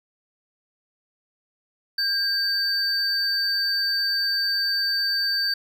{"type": "tone pair together", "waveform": "triangle", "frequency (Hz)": [1599, 4596], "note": ["G6", "D8"], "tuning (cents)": [34, -38], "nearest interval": "octave + tritone", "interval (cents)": 1828, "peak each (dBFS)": [-25, -21], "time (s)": [1.98, 5.54], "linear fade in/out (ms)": 5, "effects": []}